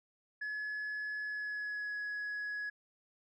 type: tone with pitch glide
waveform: sine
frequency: 1702 to 1679.5 Hz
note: G#6 to G#6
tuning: +42 to +19 cents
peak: -34 dBFS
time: 0.41-2.7 s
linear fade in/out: 10 ms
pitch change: -23 cents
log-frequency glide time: 1.23-1.97 s
effects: tanh soft clip ceiling -35 dBFS